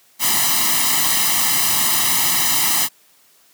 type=noise with comb filter; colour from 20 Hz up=white; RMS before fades=-17 dBFS; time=0.19-2.89 s; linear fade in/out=50 ms; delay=1 ms; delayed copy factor=+0.9; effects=white hiss -54 dBFS RMS until 3.53 s + high-pass 150 Hz 12 dB/octave